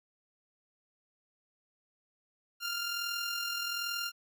15% pulse tone with amplitude modulation, 1396.9 Hz, F6, in tune, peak -25 dBFS, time 2.6-4.12 s, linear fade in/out 50 ms, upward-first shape sine, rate 41.2 Hz, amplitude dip 40%, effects none

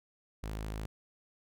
sawtooth tone, 53.2 Hz, G#1, 42 cents sharp, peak -33 dBFS, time 0.43-0.86 s, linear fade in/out 5 ms, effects none

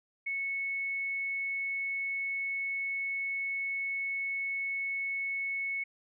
sine tone, 2205 Hz, C#7, 10 cents flat, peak -31 dBFS, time 0.26-5.84 s, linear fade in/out 10 ms, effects none

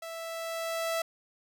sawtooth tone with level ramp, 659.3 Hz, E5, in tune, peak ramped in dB -35 to -24 dBFS, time 0.02-1.02 s, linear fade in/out 5 ms, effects none

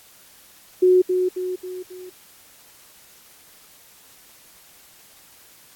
sine tone with echo, 366.5 Hz, F#4, 16 cents flat, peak -11 dBFS, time 0.82-1.02 s, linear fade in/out 10 ms, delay 270 ms, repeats 4, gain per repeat -6 dB, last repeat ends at 2.1 s, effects white hiss -50 dBFS RMS until 5.75 s + AAC 64 kbps

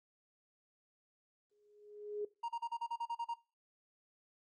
sine tone with exponential growth, 416.7 Hz, G#4, 6 cents sharp, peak -34 dBFS, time 1.51-2.25 s, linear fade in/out 5 ms, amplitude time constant 160 ms
triangle tone bursts, 936 Hz, A#5, 7 cents sharp, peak -34 dBFS, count 10, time 2.43-3.342 s, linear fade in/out 10 ms, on 57 ms, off 38 ms
effects noise-tail reverb RT60 0.3 s tail -20 dB re dry + Opus 32 kbps

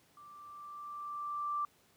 sine tone with level ramp, 1174.7 Hz, D6, in tune, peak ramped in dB -52 to -31 dBFS, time 0.17-1.65 s, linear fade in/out 2 ms, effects pink hiss -67 dBFS RMS until 1.96 s + high-pass 100 Hz 12 dB/octave

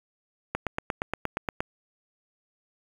click train, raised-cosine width 0.5 ms, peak -12 dBFS, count 10, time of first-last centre 0.55-1.605 s, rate 8.53 Hz, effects 7-bit

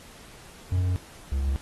triangle tone pair in turn, 91.1 / 68.11 Hz, F#2 / C#2, -26 / -30 cents, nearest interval perfect fourth, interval 504 cents, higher first, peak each -20 / -21 dBFS, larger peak first, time 0.72-0.96 / 1.32-1.56 s, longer neither, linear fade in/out 0 ms, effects pink hiss -49 dBFS RMS until 1.61 s + AAC 32 kbps

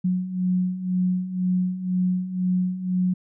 sine beating tone pair, 181.3 / 183.3 Hz, F#3 / F#3, -35 / -16 cents, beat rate 2 Hz, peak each -27 / -22 dBFS, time 0.04-3.14 s, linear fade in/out 10 ms, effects none

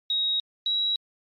sine tone pair in turn, 3791 / 3875 Hz, A#7 / B7, +28 / -34 cents, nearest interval unison, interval 38 cents, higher second, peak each -22 dBFS, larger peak neither, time 0.1-0.4 / 0.66-0.96 s, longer neither, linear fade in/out 2 ms, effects MP3 32 kbps

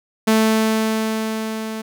sawtooth tone with level ramp, 220 Hz, A3, in tune, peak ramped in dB -8 to -22 dBFS, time 0.27-1.82 s, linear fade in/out 10 ms, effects none

